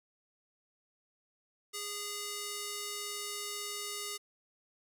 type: tone with band-pass filter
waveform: square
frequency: 410.9 Hz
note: G#4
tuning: 18 cents flat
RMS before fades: -40 dBFS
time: 1.73-4.18 s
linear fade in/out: 20 ms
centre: 7600 Hz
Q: 0.75
effects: none